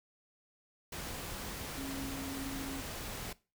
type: tone in noise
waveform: sine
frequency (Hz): 271.5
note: C#4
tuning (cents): -36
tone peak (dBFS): -40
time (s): 1.77-2.81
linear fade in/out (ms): 5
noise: pink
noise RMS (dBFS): -42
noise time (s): 0.92-3.33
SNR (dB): -1
effects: noise-tail reverb RT60 0.3 s tail -20 dB re dry